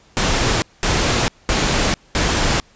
pink noise bursts, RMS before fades -17 dBFS, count 4, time 0.17-2.6 s, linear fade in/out 0 ms, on 450 ms, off 210 ms, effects pink hiss -52 dBFS RMS until 2.75 s + resampled to 16000 Hz

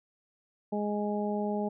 harmonic tone, 207.7 Hz, G#3, in tune, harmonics 1 / 2 / 3 / 4, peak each -31 / -34 / -36 / -37 dBFS, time 0.72-1.69 s, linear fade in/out 10 ms, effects none

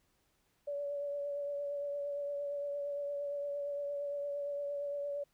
sine tone with vibrato, 572 Hz, D5, 46 cents flat, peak -35 dBFS, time 0.67-5.24 s, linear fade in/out 10 ms, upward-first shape triangle, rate 8.7 Hz, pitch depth 24 cents each way, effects pink hiss -75 dBFS RMS until 5.33 s

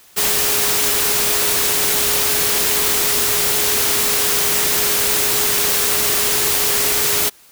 sine tone in noise, 415.3 Hz, G#4, in tune, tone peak -28 dBFS, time 0.16-7.3 s, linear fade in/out 20 ms, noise white, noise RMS -17 dBFS, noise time 0.16-7.3 s, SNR -14 dB, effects white hiss -48 dBFS RMS until 7.51 s

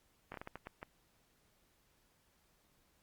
slowing click train, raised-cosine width 0.5 ms, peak -29 dBFS, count 8, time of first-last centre 0.32-0.829 s, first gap 22 ms, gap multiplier 1.39, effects pink hiss -73 dBFS RMS until 3.02 s + Opus 48 kbps

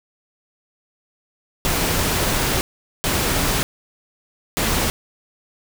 pink noise bursts at uneven times, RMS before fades -20 dBFS, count 3, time 1.65-2.61 / 3.04-3.63 / 4.57-4.9 s, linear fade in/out 0 ms, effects none

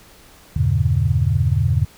sine chord, E diminished seventh, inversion none, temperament just, 82.41 / 98.89 / 118.67 / 142.4 Hz, E2 / G2 / Bb2 / Db3, 0 / +16 / +31 / +47 cents, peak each -20 dBFS, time 0.56-1.85 s, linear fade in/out 5 ms, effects pink hiss -47 dBFS RMS until 1.97 s

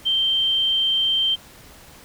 sine tone, 3136 Hz, G7, in tune, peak -17 dBFS, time 0.05-1.36 s, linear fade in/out 20 ms, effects pink hiss -46 dBFS RMS until 2.04 s

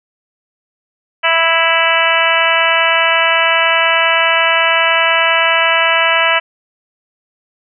harmonic tone, 329.6 Hz, E4, in tune, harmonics 2 / 3 / 4 / 5 / 6 / 7 / 8 / 9, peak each -18 / -18 / -18 / -18 / -18 / -18 / -18 / -18 dBFS, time 1.23-6.4 s, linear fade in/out 20 ms, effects none

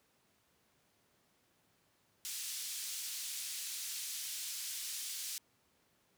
white band-pass noise, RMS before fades -42 dBFS, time 2.25-5.38 s, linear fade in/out 0 ms, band 3300 to 10000 Hz, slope 12 dB/octave, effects pink hiss -73 dBFS RMS until 6.17 s + high-pass 100 Hz 12 dB/octave

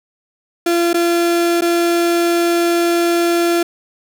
35% pulse tone with dropouts, 342.4 Hz, F4, 34 cents flat, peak -11 dBFS, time 0.66-3.63 s, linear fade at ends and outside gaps 5 ms, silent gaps 0.932-0.942 / 1.61-1.619 s, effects none

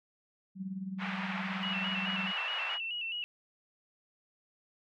sine tone with tremolo, 190.3 Hz, F#3, 49 cents sharp, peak -33 dBFS, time 0.55-2.33 s, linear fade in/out 50 ms, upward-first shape sine, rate 19 Hz, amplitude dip 65%
white band-pass noise, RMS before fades -39 dBFS, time 0.98-2.79 s, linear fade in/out 50 ms, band 710 to 2500 Hz, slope 24 dB/octave
sine tone with vibrato, 2794 Hz, F7, in tune, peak -34 dBFS, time 1.63-3.24 s, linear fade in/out 0 ms, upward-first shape square, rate 4.7 Hz, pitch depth 66 cents each way
effects none

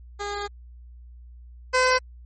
15% pulse tone pair in turn, 408.1 / 510.3 Hz, G#4 / C5, -30 / -43 cents, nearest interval major third, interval 387 cents, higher second, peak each -22 / -11 dBFS, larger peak second, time 0.19-0.48 / 1.73-1.99 s, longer first, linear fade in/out 20 ms, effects added 60 Hz sine -42 dBFS peak until 2.25 s + MP3 32 kbps

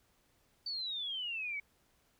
sine exponential sweep, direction down, 4600 to 2217 Hz, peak -36 dBFS, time 0.66-1.6 s, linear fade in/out 5 ms, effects pink hiss -72 dBFS RMS until 2.19 s

